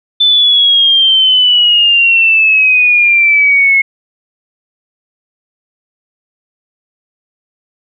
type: exponential sweep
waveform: sine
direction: down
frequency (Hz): 3535 to 2168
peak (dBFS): -5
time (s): 0.2-3.82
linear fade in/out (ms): 10
effects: none